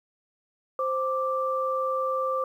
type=tone pair together; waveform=sine; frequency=523.3 / 1174.7 Hz; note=C5 / D6; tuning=0 / 0 cents; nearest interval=octave + major second; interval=1400 cents; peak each=-27 dBFS; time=0.79-2.44 s; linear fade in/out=2 ms; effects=10-bit